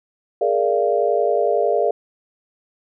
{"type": "chord", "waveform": "sine", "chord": "Bb dominant seventh", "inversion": "third", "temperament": "equal with one note detuned", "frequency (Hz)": [415.3, 466.2, 587.3, 686.9], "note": ["Ab4", "Bb4", "D5", "F5"], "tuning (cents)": [0, 0, 0, -29], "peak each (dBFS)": -21, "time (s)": [0.41, 1.91], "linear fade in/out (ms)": 5, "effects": []}